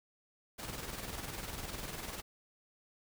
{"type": "noise with tremolo", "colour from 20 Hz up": "pink", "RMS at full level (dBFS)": -41, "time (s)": [0.58, 2.22], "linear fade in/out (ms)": 20, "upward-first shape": "square", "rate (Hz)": 20, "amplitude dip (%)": 45, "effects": []}